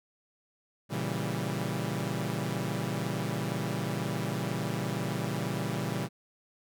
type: chord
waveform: sawtooth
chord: A# diminished seventh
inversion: none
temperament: equal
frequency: 116.54 / 138.59 / 164.81 / 196 Hz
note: A#2 / C#3 / E3 / G3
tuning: 0 / 0 / 0 / 0 cents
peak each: -32 dBFS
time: 0.89-6.09 s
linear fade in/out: 50 ms
effects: none